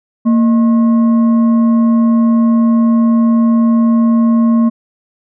sine tone with frequency modulation, 230 Hz, A#3, 23 cents flat, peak -7 dBFS, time 0.25-4.7 s, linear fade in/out 20 ms, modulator 848 Hz, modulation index 0.25, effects none

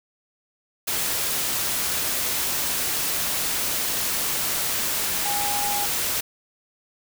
sine tone in noise, 820 Hz, G#5, 22 cents flat, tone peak -27 dBFS, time 5.25-5.86 s, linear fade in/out 10 ms, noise white, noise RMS -25 dBFS, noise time 0.87-6.21 s, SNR -5 dB, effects none

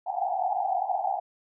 pink band-pass noise, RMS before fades -28 dBFS, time 0.06-1.2 s, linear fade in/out 10 ms, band 710 to 820 Hz, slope 96 dB/octave, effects none

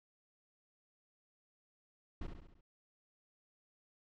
brown noise with echo, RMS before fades -40 dBFS, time 2.21-2.27 s, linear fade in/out 5 ms, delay 68 ms, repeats 5, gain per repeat -5 dB, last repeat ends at 2.61 s, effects low-pass 4000 Hz 12 dB/octave + MP3 64 kbps

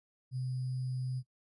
sine tone with sample-and-hold, 128.4 Hz, C3, 32 cents flat, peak -33 dBFS, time 0.31-1.23 s, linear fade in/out 50 ms, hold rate 4900 Hz, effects noise-tail reverb RT60 0.1 s tail -17 dB re dry + resampled to 24000 Hz

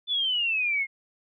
sine exponential sweep, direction down, 3520 to 2126 Hz, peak -23 dBFS, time 0.07-0.87 s, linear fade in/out 50 ms, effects none

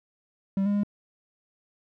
triangle tone with pitch steps, 194.8 / 203.3 / 204.4 Hz, G3 / G#3 / G#3, -11 / -37 / -27 cents, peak -20 dBFS, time 0.57-0.834 s, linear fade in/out 2 ms, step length 88 ms, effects none

